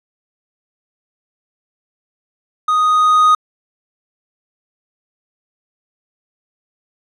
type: tone with level ramp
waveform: triangle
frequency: 1244.5 Hz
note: D#6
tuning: in tune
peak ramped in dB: -10 to -5 dBFS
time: 2.68-3.35 s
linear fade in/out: 5 ms
effects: resampled to 24000 Hz